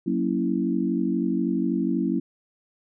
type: chord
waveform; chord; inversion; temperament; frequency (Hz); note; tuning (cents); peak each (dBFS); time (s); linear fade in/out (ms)
sine; F# dominant seventh; none; equal; 185 / 233.1 / 277.2 / 329.6; F#3 / A#3 / C#4 / E4; 0 / 0 / 0 / 0; -27; 0.06-2.2; 10
effects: none